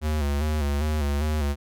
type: tone with vibrato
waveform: square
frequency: 74 Hz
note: D2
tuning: 14 cents sharp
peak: -23 dBFS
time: 0.01-1.56 s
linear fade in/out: 50 ms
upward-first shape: square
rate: 2.5 Hz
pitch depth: 60 cents each way
effects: none